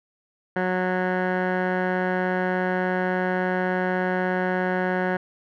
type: tone with low-pass filter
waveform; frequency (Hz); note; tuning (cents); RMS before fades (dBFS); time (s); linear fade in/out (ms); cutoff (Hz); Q
15% pulse; 183.4; F#3; -15; -24; 0.56-5.17; 5; 1500; 3.2
effects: none